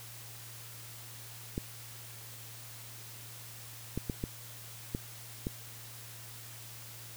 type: clicks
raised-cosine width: 3 ms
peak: -20 dBFS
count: 6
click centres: 1.579 / 3.976 / 4.098 / 4.239 / 4.949 / 5.469 s
effects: added 115 Hz sine -51 dBFS peak until 7.16 s + white hiss -49 dBFS RMS until 7.16 s